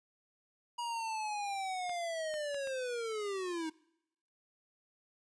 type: linear sweep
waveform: square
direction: down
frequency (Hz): 960 to 311.1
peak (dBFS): -36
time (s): 0.78-3.7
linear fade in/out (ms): 10
type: clicks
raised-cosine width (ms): 0.3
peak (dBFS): -33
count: 4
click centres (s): 1.895 / 2.34 / 2.545 / 2.673
effects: noise-tail reverb RT60 0.8 s tail -23 dB re dry + resampled to 22050 Hz